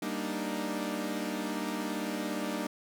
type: chord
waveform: sawtooth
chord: Eb major seventh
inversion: first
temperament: equal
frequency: 196 / 233.1 / 293.7 / 311.1 Hz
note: G3 / Bb3 / D4 / Eb4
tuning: 0 / 0 / 0 / 0 cents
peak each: -34 dBFS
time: 0.02-2.67 s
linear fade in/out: 5 ms
effects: none